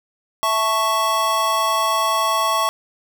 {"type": "chord", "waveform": "square", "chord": "A major", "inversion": "second", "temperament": "equal", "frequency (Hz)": [659.3, 880, 1108.7], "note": ["E5", "A5", "C#6"], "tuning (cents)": [0, 0, 0], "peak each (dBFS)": [-25, -25, -19], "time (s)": [0.43, 2.69], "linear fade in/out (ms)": 0, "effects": []}